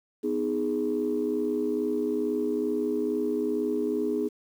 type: chord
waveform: sine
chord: G# minor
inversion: first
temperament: just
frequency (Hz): 249.2 / 311.5 / 415.3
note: B3 / D#4 / G#4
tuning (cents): +16 / +2 / 0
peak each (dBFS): -30 / -29 / -27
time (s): 0.23-4.29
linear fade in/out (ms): 20
effects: tanh soft clip ceiling -17 dBFS + 9-bit